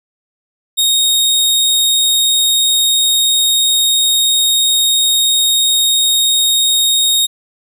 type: tone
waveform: sawtooth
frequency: 3729 Hz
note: A#7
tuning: in tune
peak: -7 dBFS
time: 0.77-7.27 s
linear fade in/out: 20 ms
effects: none